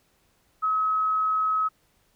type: tone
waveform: sine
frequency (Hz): 1280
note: D#6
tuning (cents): +49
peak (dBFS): -21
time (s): 0.62-1.69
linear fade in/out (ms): 20
effects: pink hiss -66 dBFS RMS until 2.15 s